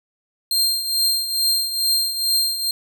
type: tone with tremolo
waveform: sawtooth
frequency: 4186 Hz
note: C8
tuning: in tune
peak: -12 dBFS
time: 0.51-2.71 s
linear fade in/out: 2 ms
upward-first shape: triangle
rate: 2.3 Hz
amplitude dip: 70%
effects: none